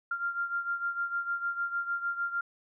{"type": "beating tone pair", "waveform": "sine", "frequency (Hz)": [1390, 1396.6], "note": ["F6", "F6"], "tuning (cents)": [-9, 0], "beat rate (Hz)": 6.6, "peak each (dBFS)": [-31, -36], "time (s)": [0.11, 2.41], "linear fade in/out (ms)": 5, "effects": []}